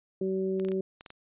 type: harmonic tone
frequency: 190 Hz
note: F#3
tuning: 46 cents sharp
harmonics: 1 / 2 / 3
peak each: -32 / -28 / -42 dBFS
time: 0.21-0.81 s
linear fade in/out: 5 ms
type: clicks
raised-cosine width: 0.2 ms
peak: -27 dBFS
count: 7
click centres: 0.598 / 0.649 / 0.686 / 0.718 / 1.009 / 1.062 / 1.104 s
effects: resampled to 8000 Hz